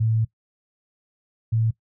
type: tone pair in turn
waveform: sine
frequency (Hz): 111.7 / 112.54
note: A2 / A2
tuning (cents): +27 / +40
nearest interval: unison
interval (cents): 13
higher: second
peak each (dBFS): -18 / -18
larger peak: neither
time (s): 0-0.25 / 1.52-1.71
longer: first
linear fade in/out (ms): 10
effects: noise-tail reverb RT60 0.1 s tail -19 dB re dry